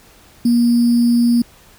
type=tone with sample-and-hold; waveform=sine; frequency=237.7 Hz; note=A#3; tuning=34 cents sharp; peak=-10 dBFS; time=0.45-1.42 s; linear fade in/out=5 ms; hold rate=4900 Hz; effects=pink hiss -47 dBFS RMS until 1.78 s